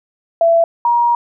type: tone pair in turn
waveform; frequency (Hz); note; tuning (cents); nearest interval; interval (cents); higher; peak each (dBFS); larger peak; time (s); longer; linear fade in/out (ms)
sine; 669 / 949.1; E5 / A#5; +25 / +31; tritone; 606; second; -8 / -10; first; 0.41-0.64 / 0.85-1.15; second; 2
effects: none